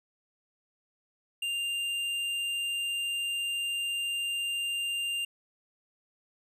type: tone with hard clipping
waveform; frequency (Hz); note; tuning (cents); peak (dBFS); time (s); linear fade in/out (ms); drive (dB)
sine; 2794; F7; 0; -31; 1.42-5.25; 5; 8
effects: none